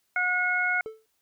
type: harmonic tone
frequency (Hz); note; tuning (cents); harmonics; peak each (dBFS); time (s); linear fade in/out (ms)
725; F#5; -35; 1 / 2 / 3; -32 / -25 / -27; 0.16-0.81; 2
type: tone with exponential decay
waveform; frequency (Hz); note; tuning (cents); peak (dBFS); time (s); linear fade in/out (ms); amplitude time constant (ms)
triangle; 440; A4; 0; -28; 0.86-1.06; 0; 42
effects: white hiss -73 dBFS RMS until 1.21 s